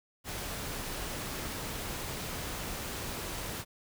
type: noise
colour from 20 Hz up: pink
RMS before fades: -38 dBFS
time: 0.24-3.65 s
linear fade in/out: 50 ms
effects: none